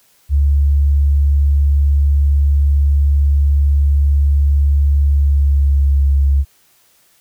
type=tone with pitch glide; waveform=sine; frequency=71.1 to 69.44 Hz; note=C#2 to C#2; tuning=+45 to +4 cents; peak=-9 dBFS; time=0.29-6.45 s; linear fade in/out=50 ms; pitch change=-41 cents; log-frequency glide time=5.07-6.03 s; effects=white hiss -54 dBFS RMS until 7.2 s